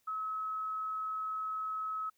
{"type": "tone", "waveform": "sine", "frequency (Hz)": 1286, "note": "E6", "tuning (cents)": -43, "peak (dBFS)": -34, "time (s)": [0.07, 2.1], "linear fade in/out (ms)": 10, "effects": ["white hiss -75 dBFS RMS until 2.17 s"]}